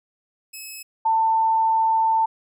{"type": "tone pair in turn", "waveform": ["10% pulse", "sine"], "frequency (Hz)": [2580, 892.9], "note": ["E7", "A5"], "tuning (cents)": [-38, 25], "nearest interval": "octave + tritone", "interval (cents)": 1837, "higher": "first", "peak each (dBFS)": [-26, -16], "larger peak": "second", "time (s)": [[0.53, 0.83], [1.05, 2.26]], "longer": "second", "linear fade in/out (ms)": 10, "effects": []}